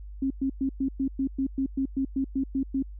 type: tone bursts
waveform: sine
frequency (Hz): 268.7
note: C4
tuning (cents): +46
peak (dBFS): -23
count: 14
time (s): 0.22-2.826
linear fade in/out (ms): 5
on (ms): 84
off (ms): 110
effects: added 50 Hz sine -38 dBFS peak until 2.99 s